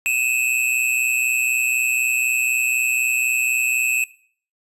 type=tone pair together; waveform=square; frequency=2522 / 2646 Hz; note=D#7 / E7; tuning=+23 / +6 cents; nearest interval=minor second; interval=83 cents; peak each=-21 dBFS; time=0.06-4.04 s; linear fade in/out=0 ms; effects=noise-tail reverb RT60 0.5 s tail -19 dB re dry + resampled to 32000 Hz